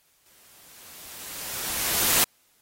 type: noise with exponential growth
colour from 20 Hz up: white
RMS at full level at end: -19 dBFS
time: 0.26-2.24 s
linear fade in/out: 0 ms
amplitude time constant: 430 ms
effects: white hiss -64 dBFS RMS until 2.61 s + AAC 48 kbps